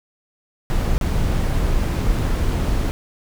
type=noise with dropouts; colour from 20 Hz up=brown; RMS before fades=-19 dBFS; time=0.7-2.91 s; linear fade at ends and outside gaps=0 ms; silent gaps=0.98-1.012 / 2.188-2.193 s; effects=none

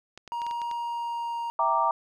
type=clicks; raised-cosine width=0.2 ms; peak=-25 dBFS; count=7; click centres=0.176 / 0.277 / 0.418 / 0.466 / 0.511 / 0.617 / 0.713 s
type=tone with pitch glide; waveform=triangle; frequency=944 to 935.9 Hz; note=A#5 to A#5; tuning=+22 to +7 cents; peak=-27 dBFS; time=0.32-1.5 s; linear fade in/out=0 ms; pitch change=-15 cents; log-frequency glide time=0.71-1.39 s
type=chord; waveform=sine; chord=E half-diminished seventh; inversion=none; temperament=equal; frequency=659.3 / 784 / 932.3 / 1174.7 Hz; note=E5 / G5 / Bb5 / D6; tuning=0 / 0 / 0 / 0 cents; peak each=-30 / -30 / -24 / -26 dBFS; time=1.59-1.91 s; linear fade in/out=2 ms
effects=none

